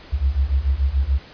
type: beating tone pair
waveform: sine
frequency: 64.2 / 71.1 Hz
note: C2 / C#2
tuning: -32 / +45 cents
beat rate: 6.9 Hz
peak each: -20 / -19 dBFS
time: 0.12-1.19 s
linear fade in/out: 20 ms
effects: pink hiss -43 dBFS RMS until 1.33 s + resampled to 11025 Hz